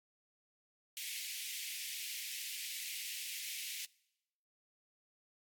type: high-pass noise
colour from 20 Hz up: pink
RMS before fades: -43 dBFS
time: 0.97-3.85 s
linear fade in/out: 0 ms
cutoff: 2100 Hz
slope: 48 dB/octave
effects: noise-tail reverb RT60 0.9 s tail -24 dB re dry + AAC 64 kbps